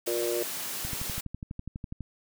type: high-pass noise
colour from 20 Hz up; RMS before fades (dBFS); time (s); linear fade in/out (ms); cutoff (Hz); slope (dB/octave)
white; -35; 0.06-1.21; 10; 110; 12
type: harmonic tone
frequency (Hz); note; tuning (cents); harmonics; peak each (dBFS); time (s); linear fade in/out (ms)
118.5; A#2; +29; 3 / 4 / 5; -30 / -32 / -34; 0.07-0.43; 5
type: click train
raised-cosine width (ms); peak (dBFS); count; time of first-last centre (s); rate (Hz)
5; -24; 15; 0.85-2.007; 12.1
effects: none